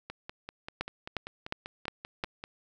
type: two click trains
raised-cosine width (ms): 0.3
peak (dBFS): -15 / -23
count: 5 / 13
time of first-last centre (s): 0.81-2.239 / 0.1-2.439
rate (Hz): 2.8 / 5.13
effects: none